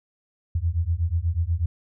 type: beating tone pair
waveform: sine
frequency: 80.4 / 88.6 Hz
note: E2 / F2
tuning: -43 / +25 cents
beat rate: 8.2 Hz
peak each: -24 dBFS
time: 0.55-1.66 s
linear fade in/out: 5 ms
effects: none